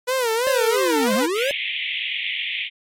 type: tone with vibrato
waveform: sawtooth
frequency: 484 Hz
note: B4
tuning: 35 cents flat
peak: -15 dBFS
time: 0.07-1.27 s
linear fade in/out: 20 ms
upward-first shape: sine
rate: 3 Hz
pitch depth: 150 cents each way
type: linear two-way sweep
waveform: square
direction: down then up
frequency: 578 to 197.9 to 578 Hz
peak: -21 dBFS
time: 0.47-1.51 s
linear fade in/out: 0 ms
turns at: 1.14 s
type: band-pass noise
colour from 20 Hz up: pink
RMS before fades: -26 dBFS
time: 1.34-2.7 s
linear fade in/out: 50 ms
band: 2000 to 3500 Hz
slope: 96 dB/octave
effects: MP3 64 kbps